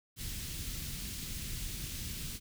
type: band-stop noise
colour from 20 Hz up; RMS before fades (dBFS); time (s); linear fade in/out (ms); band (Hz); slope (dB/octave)
pink; -40; 0.16-2.4; 50; 190 to 3000; 12
effects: none